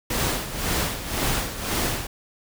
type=noise with tremolo; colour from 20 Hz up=pink; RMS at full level=-23 dBFS; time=0.1-2.07 s; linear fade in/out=5 ms; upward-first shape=sine; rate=1.9 Hz; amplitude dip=70%; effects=none